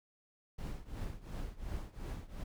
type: noise with tremolo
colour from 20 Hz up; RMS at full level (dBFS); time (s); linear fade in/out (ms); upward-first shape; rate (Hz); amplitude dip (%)
brown; -38; 0.58-2.44; 10; triangle; 2.8; 90
effects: none